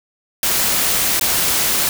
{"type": "noise with dropouts", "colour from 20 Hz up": "white", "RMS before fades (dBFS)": -17, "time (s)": [0.43, 1.89], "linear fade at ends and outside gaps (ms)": 1, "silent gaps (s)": [1.196, 1.211], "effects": []}